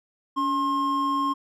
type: tone pair together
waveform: triangle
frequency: 282.9 / 1068 Hz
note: C#4 / C6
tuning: +35 / +35 cents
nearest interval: octave + major seventh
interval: 2300 cents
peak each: -26 / -21 dBFS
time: 0.36-1.34 s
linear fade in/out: 20 ms
effects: none